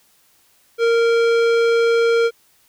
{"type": "tone with tanh clipping", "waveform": "sine", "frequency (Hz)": 463.5, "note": "A#4", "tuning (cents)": -10, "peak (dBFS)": -15, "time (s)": [0.78, 2.31], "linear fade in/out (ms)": 50, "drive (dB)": 17, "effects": ["white hiss -57 dBFS RMS until 2.68 s"]}